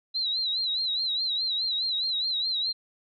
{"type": "tone with vibrato", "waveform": "sine", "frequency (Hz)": 3992, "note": "B7", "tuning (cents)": 18, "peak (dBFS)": -25, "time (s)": [0.14, 2.73], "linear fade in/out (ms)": 20, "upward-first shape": "sine", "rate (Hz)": 4.8, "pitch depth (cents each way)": 93, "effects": []}